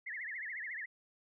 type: tone with vibrato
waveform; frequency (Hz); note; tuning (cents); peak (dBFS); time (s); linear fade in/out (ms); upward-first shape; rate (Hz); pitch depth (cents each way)
sine; 1911; A#6; +43; -39; 0.06-0.86; 10; triangle; 14; 240
effects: none